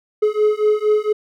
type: beating tone pair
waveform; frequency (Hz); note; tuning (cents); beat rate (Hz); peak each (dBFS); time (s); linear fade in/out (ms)
triangle; 422.3 / 426.6; G#4 / G#4; +29 / +46; 4.3; -15; 0.22-1.13; 10
effects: none